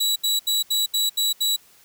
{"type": "tone bursts", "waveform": "sawtooth", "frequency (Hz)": 3912, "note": "B7", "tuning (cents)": -17, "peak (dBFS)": -16, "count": 7, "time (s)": [0, 1.564], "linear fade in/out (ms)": 10, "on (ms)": 160, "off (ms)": 74, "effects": ["white hiss -54 dBFS RMS until 1.84 s"]}